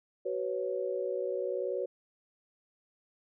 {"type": "chord", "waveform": "sine", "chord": "F# suspended fourth", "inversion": "none", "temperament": "equal with one note detuned", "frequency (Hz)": [375.6, 493.9, 554.4], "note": ["F#4", "B4", "C#5"], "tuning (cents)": [26, 0, 0], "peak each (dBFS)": [-35, -35, -35], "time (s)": [0.25, 1.86], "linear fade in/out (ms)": 10, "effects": []}